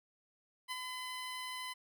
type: tone with ADSR envelope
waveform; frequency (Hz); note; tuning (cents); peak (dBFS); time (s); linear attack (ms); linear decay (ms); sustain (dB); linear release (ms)
15% pulse; 1014; B5; +45; -30; 0.68-1.74; 34; 27; -4; 19
effects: none